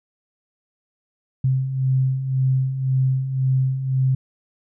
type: beating tone pair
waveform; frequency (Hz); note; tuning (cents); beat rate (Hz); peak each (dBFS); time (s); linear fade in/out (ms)
sine; 130 / 131.9; C3 / C3; -11 / +14; 1.9; -25 / -18; 1.44-4.15; 5
effects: none